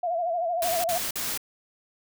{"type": "tone with vibrato", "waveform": "sine", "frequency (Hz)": 687, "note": "F5", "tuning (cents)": -29, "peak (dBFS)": -24, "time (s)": [0.03, 0.98], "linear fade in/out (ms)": 5, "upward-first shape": "sine", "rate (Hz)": 13, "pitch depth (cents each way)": 85}
{"type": "noise bursts", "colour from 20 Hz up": "white", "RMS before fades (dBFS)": -30, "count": 3, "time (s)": [0.62, 1.376], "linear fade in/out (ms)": 2, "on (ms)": 220, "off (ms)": 48}
{"effects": []}